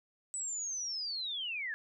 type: linear sweep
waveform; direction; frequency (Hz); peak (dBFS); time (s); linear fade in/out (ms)
sine; down; 8030 to 1662; -35; 0.34-1.74; 0
effects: none